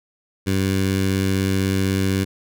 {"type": "tone with notch filter", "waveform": "15% pulse", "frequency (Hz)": 96, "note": "G2", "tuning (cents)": -36, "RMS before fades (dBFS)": -20, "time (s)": [0.46, 2.25], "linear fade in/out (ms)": 20, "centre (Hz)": 860, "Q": 1.1, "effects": []}